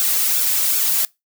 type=noise with flanger; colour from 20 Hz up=blue; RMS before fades=-18 dBFS; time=0-1.05 s; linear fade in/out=0 ms; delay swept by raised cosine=0.98 to 2.88 ms; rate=2.6 Hz; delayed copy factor=-0.7; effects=noise-tail reverb RT60 0.2 s tail -23 dB re dry